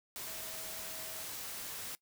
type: tone in noise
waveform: sine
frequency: 643 Hz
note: E5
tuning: 43 cents flat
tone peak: -54 dBFS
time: 0.27-1.23 s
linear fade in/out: 0 ms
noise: white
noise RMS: -43 dBFS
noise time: 0.16-1.95 s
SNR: -14 dB
effects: noise-tail reverb RT60 0.1 s tail -20 dB re dry